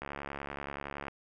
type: click train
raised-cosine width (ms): 0.5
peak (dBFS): -23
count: 76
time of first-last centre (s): 0.02-1.082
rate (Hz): 70.6
effects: none